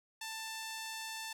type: tone with band-pass filter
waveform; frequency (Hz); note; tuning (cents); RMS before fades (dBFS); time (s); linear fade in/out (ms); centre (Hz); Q
sawtooth; 887; A5; +14; -43; 0.21-1.33; 5; 5700; 0.51
effects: none